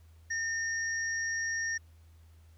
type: tone pair together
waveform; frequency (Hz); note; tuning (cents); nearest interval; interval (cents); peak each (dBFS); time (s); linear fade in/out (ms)
sine; 1820 / 5659; A#6 / F8; -42 / +22; octave + minor sixth; 1964; -31 / -38; 0.3-1.78; 10
effects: added 81 Hz sine -54 dBFS peak until 2.57 s + pink hiss -69 dBFS RMS until 2.57 s